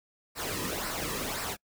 pink noise with flanger, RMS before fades -34 dBFS, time 0.35-1.57 s, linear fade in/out 50 ms, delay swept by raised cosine 0.3 to 1.4 ms, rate 1.9 Hz, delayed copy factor -0.6, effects noise-tail reverb RT60 0.1 s tail -26 dB re dry

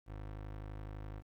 25% pulse tone, 51.91 Hz, G#1, in tune, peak -39 dBFS, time 0.06-1.23 s, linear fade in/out 50 ms, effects low-pass 2000 Hz 12 dB/octave + 11-bit

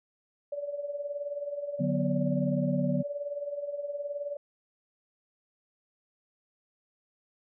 sine tone with tremolo, 576 Hz, D5, 34 cents flat, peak -29 dBFS, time 0.52-4.37 s, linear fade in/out 5 ms, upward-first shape triangle, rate 19 Hz, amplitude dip 75%
sine chord, B minor, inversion first, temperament just, 148.16 / 185.21 / 246.9 Hz, D3 / F#3 / B3, +16 / +2 / 0 cents, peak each -30 dBFS, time 1.79-3.03 s, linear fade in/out 20 ms
effects none

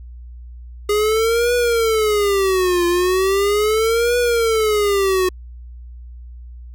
square tone with vibrato, 411.2 Hz, G#4, 17 cents flat, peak -15 dBFS, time 0.89-5.29 s, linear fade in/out 5 ms, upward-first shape triangle, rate 0.38 Hz, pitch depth 300 cents each way, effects added 60 Hz sine -33 dBFS peak until 6.74 s

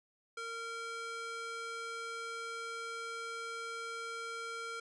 square tone with high-pass filter, 460 Hz, A#4, 23 cents flat, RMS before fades -42 dBFS, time 0.37-4.8 s, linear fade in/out 5 ms, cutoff 930 Hz, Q 7.5, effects resampled to 22050 Hz

